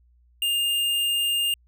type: tone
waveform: square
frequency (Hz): 2813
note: F7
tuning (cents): +12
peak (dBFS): -22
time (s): 0.42-1.54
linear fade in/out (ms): 2
effects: added 60 Hz sine -56 dBFS peak until 1.67 s